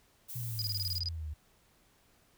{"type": "noise", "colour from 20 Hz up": "violet", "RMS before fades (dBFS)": -43, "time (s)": [0.28, 1], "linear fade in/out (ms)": 20}
{"type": "exponential sweep", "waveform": "sine", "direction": "down", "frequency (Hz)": [123.47, 73.8], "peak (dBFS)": -36, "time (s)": [0.35, 1.34], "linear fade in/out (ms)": 10}
{"type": "tone bursts", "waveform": "sine", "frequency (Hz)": 4925, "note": "D#8", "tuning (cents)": -19, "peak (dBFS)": -32, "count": 10, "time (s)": [0.59, 1.086], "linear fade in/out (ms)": 0, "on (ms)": 28, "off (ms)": 24}
{"effects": ["pink hiss -67 dBFS RMS until 2.37 s"]}